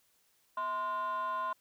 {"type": "tone with frequency modulation", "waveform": "sine", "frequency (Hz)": 1040, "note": "C6", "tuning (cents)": -11, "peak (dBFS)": -30, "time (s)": [0.57, 1.53], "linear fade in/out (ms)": 5, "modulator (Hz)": 395, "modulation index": 0.56, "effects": ["tanh soft clip ceiling -30 dBFS", "white hiss -71 dBFS RMS until 1.6 s"]}